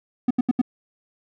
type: tone bursts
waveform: triangle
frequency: 248.1 Hz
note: B3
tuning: 8 cents sharp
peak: -13 dBFS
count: 4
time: 0.28-0.616 s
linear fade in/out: 5 ms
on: 27 ms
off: 76 ms
effects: none